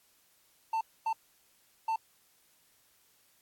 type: tone bursts at uneven times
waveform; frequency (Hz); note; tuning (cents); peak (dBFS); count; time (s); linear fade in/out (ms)
triangle; 893; A5; +25; -26; 3; 0.73-0.81 / 1.06-1.13 / 1.88-1.96; 5
effects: white hiss -67 dBFS RMS until 3.41 s + AAC 64 kbps